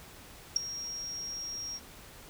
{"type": "tone with ADSR envelope", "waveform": "sine", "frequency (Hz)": 5600, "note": "F8", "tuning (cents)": 4, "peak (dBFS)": -18, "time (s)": [0.56, 1.8], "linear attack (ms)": 6, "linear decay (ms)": 6, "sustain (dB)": -18, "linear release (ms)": 44, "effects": ["pink hiss -51 dBFS RMS until 2.29 s"]}